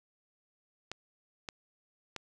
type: clicks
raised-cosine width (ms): 0.2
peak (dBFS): -21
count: 3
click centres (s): 0.916 / 1.488 / 2.163
effects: 10-bit